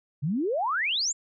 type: exponential sweep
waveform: sine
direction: up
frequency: 130.81 to 7600 Hz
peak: -24 dBFS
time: 0.22-1.13 s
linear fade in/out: 20 ms
effects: none